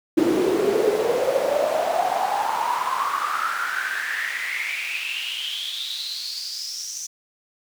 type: noise with high-pass filter sweep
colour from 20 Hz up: brown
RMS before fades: -24 dBFS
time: 0.17-7.07 s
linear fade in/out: 10 ms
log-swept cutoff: 320 to 6200 Hz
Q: 9.1
effects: none